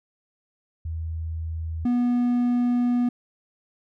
sine / triangle tone pair in turn, 81 / 243.6 Hz, E2 / B3, -30 / -24 cents, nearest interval octave + perfect fifth, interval 1906 cents, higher second, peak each -27 / -17 dBFS, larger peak second, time 0.85-1.85 / 1.85-3.09 s, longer second, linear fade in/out 5 ms, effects none

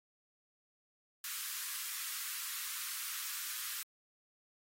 white high-pass noise, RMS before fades -41 dBFS, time 1.24-3.83 s, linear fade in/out 2 ms, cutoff 1100 Hz, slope 48 dB/octave, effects AAC 48 kbps

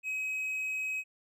triangle tone, 2541 Hz, D#7, 36 cents sharp, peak -30 dBFS, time 0.03-1.04 s, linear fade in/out 50 ms, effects none

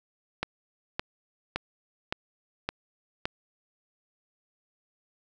click train, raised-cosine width 0.3 ms, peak -12 dBFS, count 6, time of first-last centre 0.43-3.255 s, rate 1.77 Hz, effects none

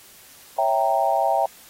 sine chord, C# diminished seventh, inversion none, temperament equal with one note detuned, 554.4 / 659.3 / 784 / 928 Hz, C#5 / E5 / G5 / Bb5, 0 / 0 / 0 / -8 cents, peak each -26 / -22 / -21 / -25 dBFS, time 0.58-1.46 s, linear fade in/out 5 ms, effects white hiss -48 dBFS RMS until 1.69 s + AAC 48 kbps

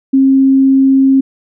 sine tone, 268.4 Hz, C4, 44 cents sharp, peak -5 dBFS, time 0.13-1.21 s, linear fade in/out 10 ms, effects none

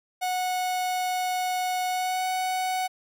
45% pulse tone with pitch glide, 734 to 743.4 Hz, F#5 to F#5, -14 to +8 cents, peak -25 dBFS, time 0.21-2.88 s, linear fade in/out 20 ms, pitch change +22 cents, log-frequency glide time 1.89-2.26 s, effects none

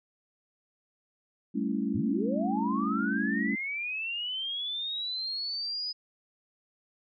sine chord, A dominant seventh, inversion third, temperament equal, 196 / 220 / 277.2 / 329.6 Hz, G3 / A3 / C#4 / E4, 0 / 0 / 0 / 0 cents, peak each -33 / -31 / -32 / -37 dBFS, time 1.54-3.56 s, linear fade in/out 20 ms
sine linear sweep, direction up, 70.6 to 5010 Hz, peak -31 dBFS, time 1.94-5.93 s, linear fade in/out 20 ms
effects none

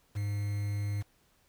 triangle tone with quantisation, 102.2 Hz, G#2, 27 cents flat, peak -28 dBFS, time 0.15-1.03 s, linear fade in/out 20 ms, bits 8, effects pink hiss -68 dBFS RMS until 1.48 s

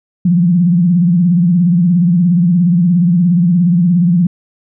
sine tone with vibrato, 174.7 Hz, F3, 1 cent sharp, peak -7 dBFS, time 0.25-4.27 s, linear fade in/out 5 ms, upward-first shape sine, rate 17 Hz, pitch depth 110 cents each way, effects none

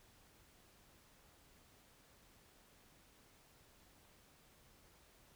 silence, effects pink hiss -67 dBFS RMS until 5.35 s

